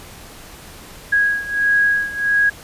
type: beating tone pair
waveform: sine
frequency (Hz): 1651 / 1652.5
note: G#6 / G#6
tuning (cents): -11 / -9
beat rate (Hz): 1.5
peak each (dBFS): -16 / -19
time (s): 1.12-2.5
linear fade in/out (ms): 10
effects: pink hiss -39 dBFS RMS until 2.63 s + resampled to 32000 Hz